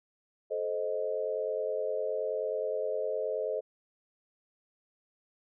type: chord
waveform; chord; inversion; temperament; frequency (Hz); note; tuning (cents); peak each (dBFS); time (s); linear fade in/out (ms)
sine; A diminished; none; equal with one note detuned; 433.7 / 523.3 / 622.3; A4 / C5 / Eb5; -25 / 0 / 0; -34; 0.5-3.61; 20
effects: none

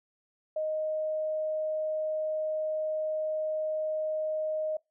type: tone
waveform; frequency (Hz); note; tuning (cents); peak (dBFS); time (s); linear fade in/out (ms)
sine; 622; D#5; -1; -28; 0.56-4.77; 5
effects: noise-tail reverb RT60 0.2 s tail -24 dB re dry

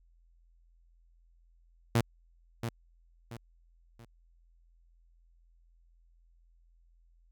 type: tone with echo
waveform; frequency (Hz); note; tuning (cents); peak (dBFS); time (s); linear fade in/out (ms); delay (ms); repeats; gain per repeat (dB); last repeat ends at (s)
sawtooth; 116.54; A#2; 0; -19; 1.95-2.01; 5; 680; 3; -9; 4.05
effects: added 42 Hz sine -61 dBFS peak until 7.31 s

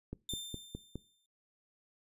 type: click train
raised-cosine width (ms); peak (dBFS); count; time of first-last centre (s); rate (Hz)
3; -27; 5; 0.13-0.956; 4.84
type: tone with exponential decay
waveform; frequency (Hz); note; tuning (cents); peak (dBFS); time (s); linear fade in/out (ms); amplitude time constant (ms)
sawtooth; 3584; A7; +31; -33; 0.29-1.26; 2; 210
effects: noise-tail reverb RT60 0.3 s tail -22 dB re dry + resampled to 32000 Hz

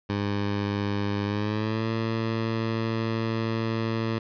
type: tone with pitch glide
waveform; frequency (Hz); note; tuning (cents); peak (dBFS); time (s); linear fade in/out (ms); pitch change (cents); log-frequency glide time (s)
15% pulse; 101.7 to 112.84; G#2 to A2; -36 to +44; -19; 0.09-4.19; 10; +180; 1.24-1.88
effects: resampled to 11025 Hz + 9-bit

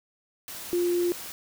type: tone in noise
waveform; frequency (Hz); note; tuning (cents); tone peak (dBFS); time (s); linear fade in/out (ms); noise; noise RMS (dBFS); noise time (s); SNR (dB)
sine; 350.8; F4; +8; -22; 0.73-1.12; 0; white; -39; 0.48-1.32; +14
effects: none

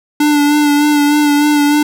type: tone with vibrato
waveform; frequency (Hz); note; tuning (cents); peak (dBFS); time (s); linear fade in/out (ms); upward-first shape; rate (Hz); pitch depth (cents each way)
square; 293.7; D4; 0; -9; 0.2-1.83; 5; sine; 3.3; 26
effects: none

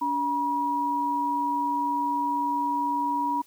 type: tone pair together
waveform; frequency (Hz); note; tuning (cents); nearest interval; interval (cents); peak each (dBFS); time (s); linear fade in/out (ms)
sine; 286 / 962; D4 / B5; -46 / -46; octave + major sixth; 2100; -31 / -24; 0.01-3.42; 10
effects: white hiss -58 dBFS RMS until 3.46 s

